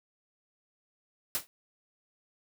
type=noise with exponential decay; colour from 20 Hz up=white; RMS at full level=-27 dBFS; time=1.35-1.47 s; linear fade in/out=0 ms; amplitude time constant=26 ms; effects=none